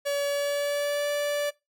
45% pulse tone with pitch glide, 569 to 582 Hz, C#5 to D5, +45 to -16 cents, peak -25 dBFS, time 0.05-1.51 s, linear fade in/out 20 ms, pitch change +39 cents, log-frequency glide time 0.27-1.1 s, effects noise-tail reverb RT60 0.2 s tail -20 dB re dry

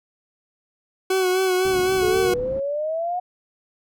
40% pulse tone with vibrato, 372.5 Hz, F#4, 12 cents sharp, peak -17 dBFS, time 1.1-2.34 s, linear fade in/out 5 ms, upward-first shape sine, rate 3.9 Hz, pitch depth 36 cents each way
white low-pass noise, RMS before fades -35 dBFS, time 1.65-2.6 s, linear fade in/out 5 ms, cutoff 250 Hz, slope 12 dB/octave
sine exponential sweep, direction up, 415.3 to 731 Hz, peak -22 dBFS, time 2.02-3.2 s, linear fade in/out 10 ms
effects none

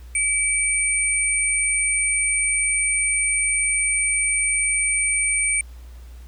sine tone pair together, 2293 / 8819 Hz, D7 / C#9, -42 / -10 cents, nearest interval octave + major seventh, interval 2332 cents, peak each -22 / -20 dBFS, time 0.15-5.61 s, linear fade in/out 2 ms, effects added 60 Hz sine -37 dBFS peak until 6.27 s + pink hiss -54 dBFS RMS until 6.27 s

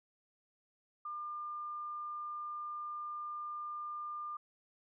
sine tone, 1200 Hz, D6, 37 cents sharp, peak -39 dBFS, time 1.05-4.37 s, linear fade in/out 5 ms, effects none

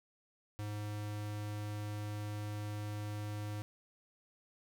square tone, 104.7 Hz, G#2, 15 cents sharp, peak -39 dBFS, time 0.59-3.62 s, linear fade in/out 0 ms, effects none

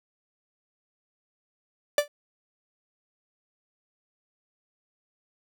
45% pulse tone with exponential decay, 585 Hz, D5, 7 cents flat, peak -15 dBFS, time 1.98-2.08 s, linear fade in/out 2 ms, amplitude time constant 21 ms, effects none

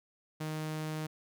sawtooth tone, 155.56 Hz, D#3, in tune, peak -31 dBFS, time 0.4-1.07 s, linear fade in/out 10 ms, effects none

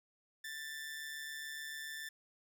sawtooth tone with amplitude modulation, 1769 Hz, A6, 9 cents sharp, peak -37 dBFS, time 0.44-2.09 s, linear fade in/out 5 ms, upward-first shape sine, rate 147 Hz, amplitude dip 45%, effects none

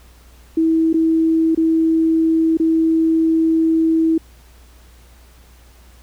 sine tone with dropouts, 323.8 Hz, E4, 31 cents flat, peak -12 dBFS, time 0.57-4.18 s, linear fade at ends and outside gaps 5 ms, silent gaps 0.93-0.941 / 1.549-1.574 / 2.572-2.598 s, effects added 60 Hz sine -44 dBFS peak until 6.02 s + pink hiss -51 dBFS RMS until 6.02 s

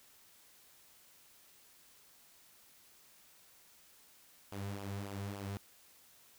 sawtooth tone with flanger, 99.7 Hz, G2, 30 cents sharp, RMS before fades -42 dBFS, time 4.52-5.57 s, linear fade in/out 0 ms, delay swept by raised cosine 0.48 to 3.68 ms, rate 3.5 Hz, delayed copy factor -0.6, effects white hiss -63 dBFS RMS until 6.38 s

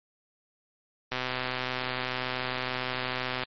click train, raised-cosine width 0.3 ms, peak -14 dBFS, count 295, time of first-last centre 1.12-3.435 s, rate 127 Hz, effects MP3 32 kbps

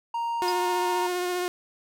triangle tone, 932.3 Hz, A#5, in tune, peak -24 dBFS, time 0.14-1.07 s, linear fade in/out 5 ms
sawtooth tone with vibrato, 358.4 Hz, F4, 45 cents sharp, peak -22 dBFS, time 0.42-1.48 s, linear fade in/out 0 ms, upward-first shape sine, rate 15 Hz, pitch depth 16 cents each way
sine tone with exponential decay, 4973 Hz, D#8, 2 cents flat, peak -25 dBFS, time 0.48-0.57 s, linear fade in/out 1 ms, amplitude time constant 19 ms
effects none

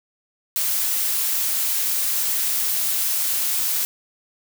blue noise, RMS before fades -22 dBFS, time 0.56-3.85 s, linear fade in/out 0 ms, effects none

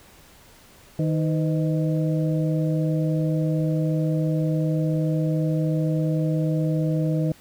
harmonic tone with a mistuned harmonic, 156.5 Hz, D#3, 10 cents sharp, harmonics 1 / 2 / 3 / 4, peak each -21 / -27 / -31 / -33 dBFS, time 0.99-7.32 s, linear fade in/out 2 ms, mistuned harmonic 3, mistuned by +120 cents, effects pink hiss -51 dBFS RMS until 7.4 s

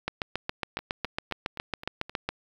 two click trains, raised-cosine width 0.3 ms, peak -12 / -24 dBFS, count 17 / 6, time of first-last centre 0.08-2.29 / 0.79-2.095 s, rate 7.24 / 3.83 Hz, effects 8-bit

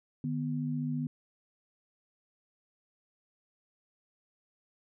sine tone pair together, 151.93 / 246.9 Hz, D#3 / B3, -41 / 0 cents, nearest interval minor sixth, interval 841 cents, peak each -33 / -33 dBFS, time 0.24-1.07 s, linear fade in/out 2 ms, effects none

